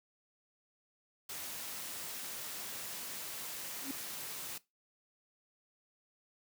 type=noise; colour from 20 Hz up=white; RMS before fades=-43 dBFS; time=1.29-4.58 s; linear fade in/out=5 ms
type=tone with exponential growth; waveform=triangle; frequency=274 Hz; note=C#4; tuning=20 cents flat; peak=-32 dBFS; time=3.77-3.91 s; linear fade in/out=1 ms; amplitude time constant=30 ms
effects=noise-tail reverb RT60 0.2 s tail -19 dB re dry + high-pass 100 Hz 12 dB/octave